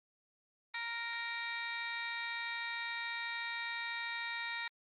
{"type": "harmonic tone", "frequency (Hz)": 466.2, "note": "A#4", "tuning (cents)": 0, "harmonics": [2, 3, 4, 5, 6, 7, 8, 9], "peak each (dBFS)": [-46, -48, -41, -43, -57, -57, -47, -53], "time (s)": [0.74, 4.68], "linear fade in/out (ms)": 5, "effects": ["Opus 32 kbps"]}